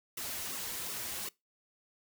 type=noise with flanger; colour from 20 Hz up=white; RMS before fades=-39 dBFS; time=0.17-1.29 s; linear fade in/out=5 ms; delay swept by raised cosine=1.2 to 7.2 ms; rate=2.7 Hz; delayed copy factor=-0.75; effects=noise-tail reverb RT60 0.2 s tail -22 dB re dry